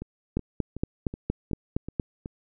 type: two click trains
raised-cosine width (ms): 3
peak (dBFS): -22 / -12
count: 7 / 8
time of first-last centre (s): 0.02-2.259 / 0.37-1.998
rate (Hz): 2.68 / 4.3
effects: none